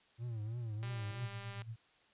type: tone with vibrato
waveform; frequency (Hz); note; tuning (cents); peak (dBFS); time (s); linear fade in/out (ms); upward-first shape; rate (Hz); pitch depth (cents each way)
triangle; 113.2; A2; +50; -36; 0.18-1.28; 50; triangle; 3.1; 150
type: click train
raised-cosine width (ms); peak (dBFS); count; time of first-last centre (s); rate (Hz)
0.3; -34; 158; 0.83-1.619; 199
type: tone with tremolo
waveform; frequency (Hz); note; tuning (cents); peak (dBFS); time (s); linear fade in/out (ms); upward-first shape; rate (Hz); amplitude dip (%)
sine; 113.1; A2; +48; -40; 1.11-1.76; 5; sine; 8.8; 75
effects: white hiss -68 dBFS RMS until 2.13 s + resampled to 8000 Hz